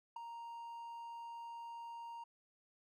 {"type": "tone with ADSR envelope", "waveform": "triangle", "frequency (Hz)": 932.3, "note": "A#5", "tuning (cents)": 0, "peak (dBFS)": -37, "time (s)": [0.16, 2.24], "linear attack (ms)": 6, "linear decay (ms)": 5, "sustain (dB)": -7, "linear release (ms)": 7, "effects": []}